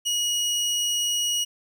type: tone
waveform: 25% pulse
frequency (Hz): 2901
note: F#7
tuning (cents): -35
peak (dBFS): -19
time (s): 0.05-1.45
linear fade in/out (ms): 20
effects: none